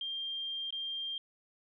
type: tone with dropouts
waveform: sine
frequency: 3190 Hz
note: G7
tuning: 30 cents sharp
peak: -35 dBFS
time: 0.01-1.18 s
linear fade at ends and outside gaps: 2 ms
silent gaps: 0.706-0.725 s
effects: none